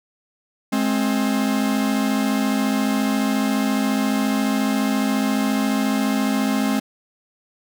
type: tone pair together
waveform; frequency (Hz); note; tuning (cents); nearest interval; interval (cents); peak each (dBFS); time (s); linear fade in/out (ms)
45% pulse; 211.2 / 265.6; G#3 / C4; +29 / +26; major third; 397; -21; 0.72-6.8; 10
effects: none